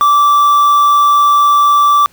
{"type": "tone with quantisation", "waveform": "triangle", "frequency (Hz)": 1164, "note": "D6", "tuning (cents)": -16, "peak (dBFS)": -4, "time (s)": [0.01, 2.06], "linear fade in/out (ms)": 0, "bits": 4, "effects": ["pink hiss -49 dBFS RMS until 2.12 s"]}